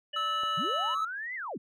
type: harmonic tone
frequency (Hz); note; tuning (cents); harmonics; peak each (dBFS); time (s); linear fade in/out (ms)
587.3; D5; 0; 1 / 3 / 5; -45 / -43 / -34; 0.13-0.95; 10
type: tone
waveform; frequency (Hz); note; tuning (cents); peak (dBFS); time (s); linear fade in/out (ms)
triangle; 1302; E6; -22; -27; 0.16-1.05; 5
type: click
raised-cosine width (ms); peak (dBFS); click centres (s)
1; -31; 0.435
type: linear two-way sweep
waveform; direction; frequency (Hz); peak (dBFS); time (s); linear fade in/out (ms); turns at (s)
sine; up then down; 128.5 to 2093 to 128.5; -34; 0.57-1.58; 10; 1.35
effects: none